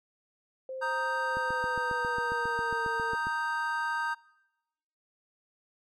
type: tone with pitch glide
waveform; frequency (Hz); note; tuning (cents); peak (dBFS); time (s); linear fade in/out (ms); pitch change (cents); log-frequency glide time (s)
sine; 523.3 to 458.2; C5 to A#4; 0 to -30; -35; 0.69-3.15; 2; -230; 1.19-2.87
type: chord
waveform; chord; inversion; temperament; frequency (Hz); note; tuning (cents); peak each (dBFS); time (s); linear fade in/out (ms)
triangle; Eb major; second; equal; 932.3 / 1244.5 / 1568; Bb5 / Eb6 / G6; 0 / 0 / 0; -30 / -34 / -30; 0.81-4.15; 20
type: click train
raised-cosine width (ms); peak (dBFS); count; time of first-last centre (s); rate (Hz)
3; -28; 15; 1.37-3.27; 7.37
effects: noise-tail reverb RT60 1.0 s tail -24 dB re dry + MP3 96 kbps